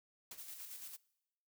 white noise with exponential decay, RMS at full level -45 dBFS, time 0.31-0.46 s, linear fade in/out 5 ms, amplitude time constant 31 ms
blue noise with tremolo, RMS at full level -48 dBFS, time 0.37-0.97 s, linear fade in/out 20 ms, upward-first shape square, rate 8.9 Hz, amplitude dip 40%
effects noise-tail reverb RT60 0.9 s tail -23 dB re dry

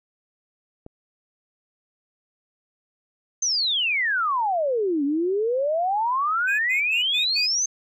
click, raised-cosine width 2 ms, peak -26 dBFS, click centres 0.864 s
sine exponential two-way sweep, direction down then up, 6370 to 274.6 to 6370 Hz, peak -20 dBFS, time 3.42-7.66 s, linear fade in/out 5 ms, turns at 5.04 s
triangle tone bursts, 2489 Hz, D#7, in tune, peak -23 dBFS, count 5, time 6.47-7.47 s, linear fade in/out 20 ms, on 120 ms, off 100 ms
effects none

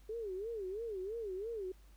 sine tone with vibrato, 415.3 Hz, G#4, in tune, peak -38 dBFS, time 0.09-1.72 s, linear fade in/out 5 ms, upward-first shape sine, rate 3 Hz, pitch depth 210 cents each way, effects added 50 Hz sine -57 dBFS peak until 1.96 s + pink hiss -69 dBFS RMS until 1.96 s

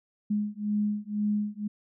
sine beating tone pair, 207.7 / 209.7 Hz, G#3 / G#3, 0 / +17 cents, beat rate 2 Hz, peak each -29 dBFS, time 0.3-1.68 s, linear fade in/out 10 ms, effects none

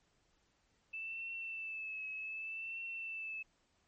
sine tone with vibrato, 2637 Hz, E7, in tune, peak -40 dBFS, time 0.93-3.43 s, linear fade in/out 10 ms, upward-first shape triangle, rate 0.65 Hz, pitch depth 49 cents each way, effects pink hiss -75 dBFS RMS until 3.87 s + MP3 32 kbps

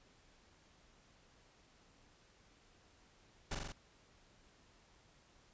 pink noise with echo, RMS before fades -39 dBFS, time 3.51-3.55 s, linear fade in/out 5 ms, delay 43 ms, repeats 4, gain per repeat -2 dB, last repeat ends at 3.722 s, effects pink hiss -67 dBFS RMS until 5.53 s + resampled to 16000 Hz

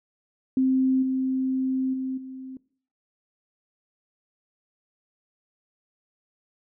sine tone with level steps, 261.6 Hz, C4, in tune, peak -18 / -22 / -26 / -35 dBFS, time 0.57-2.57 s, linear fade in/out 2 ms, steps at 1.02 / 1.93 / 2.17 s, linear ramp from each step 10 ms, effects noise-tail reverb RT60 0.5 s tail -21 dB re dry

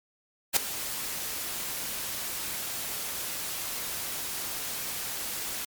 white noise with ADSR envelope, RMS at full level -19 dBFS, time 0.53-5.65 s, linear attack 36 ms, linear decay 5 ms, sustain -15 dB, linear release 5 ms, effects MP3 96 kbps

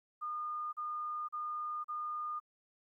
sine tone bursts, 1218 Hz, D#6, 37 cents flat, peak -36 dBFS, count 4, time 0.21-2.401 s, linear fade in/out 20 ms, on 520 ms, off 37 ms, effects 13-bit

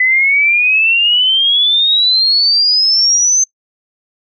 sine exponential sweep, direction up, 2000 to 6272 Hz, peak -8 dBFS, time 0-3.44 s, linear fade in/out 5 ms, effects noise-tail reverb RT60 0.1 s tail -24 dB re dry

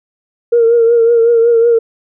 sine tone with vibrato, 464.7 Hz, A#4, 5 cents flat, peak -5 dBFS, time 0.52-1.79 s, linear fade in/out 10 ms, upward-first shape triangle, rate 5.4 Hz, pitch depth 48 cents each way, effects tanh soft clip ceiling -1 dBFS

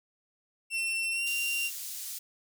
40% pulse tone with pitch glide, 2702 to 2770 Hz, E7 to F7, +42 to -15 cents, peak -28 dBFS, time 0.7-1.71 s, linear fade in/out 50 ms, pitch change +43 cents, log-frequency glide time 1.12-1.24 s
pink high-pass noise, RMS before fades -39 dBFS, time 1.26-2.19 s, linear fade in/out 10 ms, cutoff 6200 Hz, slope 12 dB/octave
effects none

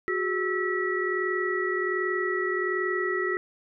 sine tone cluster, 366.6 / 407.9 / 1311 / 1937 Hz, F#4 / G#4 / E6 / B6, -16 / -31 / -10 / -34 cents, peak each -28 / -33 / -33 / -29 dBFS, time 0.08-3.37 s, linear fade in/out 0 ms, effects none

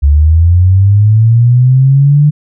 sine linear sweep, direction up, 69.3 to 149.9 Hz, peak -3 dBFS, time 0.02-2.31 s, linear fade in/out 20 ms, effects none

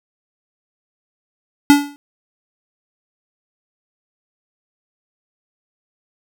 square tone with exponential decay, 287.1 Hz, D4, 39 cents flat, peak -4 dBFS, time 1.7-1.96 s, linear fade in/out 0 ms, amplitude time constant 56 ms, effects none

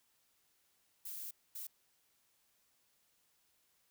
violet noise bursts at uneven times, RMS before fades -45 dBFS, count 2, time 1.05-1.31 / 1.55-1.67 s, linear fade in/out 5 ms, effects white hiss -75 dBFS RMS until 3.9 s

